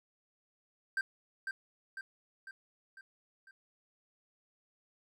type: tone with echo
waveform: triangle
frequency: 1568 Hz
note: G6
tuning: in tune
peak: -28 dBFS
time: 0.97-1.01 s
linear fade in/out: 2 ms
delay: 500 ms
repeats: 5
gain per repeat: -5 dB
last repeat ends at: 3.51 s
effects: none